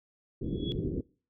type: low-pass noise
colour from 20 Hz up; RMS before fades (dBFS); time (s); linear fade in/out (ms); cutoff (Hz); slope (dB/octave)
white; -33; 0.41-1.01; 5; 410; 48
type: tone with exponential growth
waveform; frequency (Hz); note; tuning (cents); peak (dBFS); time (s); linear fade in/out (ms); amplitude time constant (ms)
sine; 3361; G#7; +20; -33; 0.44-0.72; 0; 59
effects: noise-tail reverb RT60 0.4 s tail -23 dB re dry